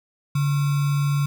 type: tone with sample-and-hold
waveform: sine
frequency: 143.1 Hz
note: D3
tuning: 45 cents flat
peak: -18 dBFS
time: 0.35-1.26 s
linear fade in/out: 5 ms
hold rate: 1225 Hz
effects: none